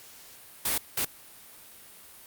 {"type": "noise bursts at uneven times", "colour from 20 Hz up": "white", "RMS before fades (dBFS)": -27, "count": 2, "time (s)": [[0.65, 0.78], [0.97, 1.05]], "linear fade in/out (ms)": 5, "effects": ["white hiss -50 dBFS RMS until 2.26 s", "Opus 48 kbps"]}